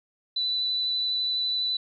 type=tone with vibrato; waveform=sine; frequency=3983 Hz; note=B7; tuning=14 cents sharp; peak=-24 dBFS; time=0.36-1.77 s; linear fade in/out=5 ms; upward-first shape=triangle; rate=12 Hz; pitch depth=15 cents each way; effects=none